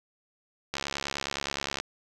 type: click train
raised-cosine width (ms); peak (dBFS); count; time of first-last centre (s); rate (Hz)
0.2; -13; 75; 0.74-1.8; 69.8
effects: none